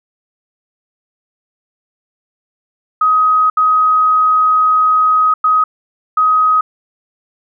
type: tone bursts at uneven times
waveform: sine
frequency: 1260 Hz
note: D#6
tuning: 21 cents sharp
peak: -8 dBFS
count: 4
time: 3.01-3.5 / 3.57-5.34 / 5.44-5.64 / 6.17-6.61 s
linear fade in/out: 5 ms
effects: none